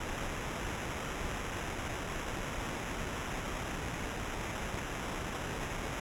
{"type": "noise with sample-and-hold", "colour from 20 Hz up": "pink", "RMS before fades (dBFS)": -38, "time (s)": [0, 6], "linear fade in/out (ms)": 5, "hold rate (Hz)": 4410, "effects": ["low-pass 11000 Hz 12 dB/octave"]}